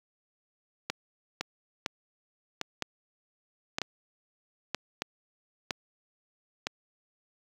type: two click trains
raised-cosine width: 0.2 ms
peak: -13 / -12 dBFS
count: 4 / 7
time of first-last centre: 1.41-5.02 / 0.9-6.669 s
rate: 0.831 / 1.04 Hz
effects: high-pass 100 Hz 12 dB/octave + 8-bit